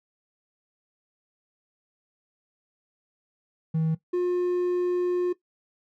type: tone pair in turn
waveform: triangle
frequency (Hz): 160 / 357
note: D#3 / F4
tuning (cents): +49 / +38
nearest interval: octave + major second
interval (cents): 1389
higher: second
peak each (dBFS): -19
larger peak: neither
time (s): 3.74-3.95 / 4.13-5.33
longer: second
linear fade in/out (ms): 10
effects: noise-tail reverb RT60 0.1 s tail -17 dB re dry + tanh soft clip ceiling -16 dBFS